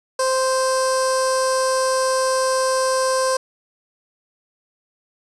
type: tone with notch filter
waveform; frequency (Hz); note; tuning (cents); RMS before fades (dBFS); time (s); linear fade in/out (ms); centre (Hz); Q
15% pulse; 522; C5; -4; -19; 0.19-3.37; 5; 2200; 0.55
effects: resampled to 24000 Hz + 7-bit